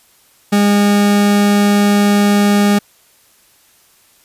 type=tone; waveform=40% pulse; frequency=204.2 Hz; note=G#3; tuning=29 cents flat; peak=-8 dBFS; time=0.52-2.79 s; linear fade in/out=10 ms; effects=white hiss -51 dBFS RMS until 4.24 s + resampled to 32000 Hz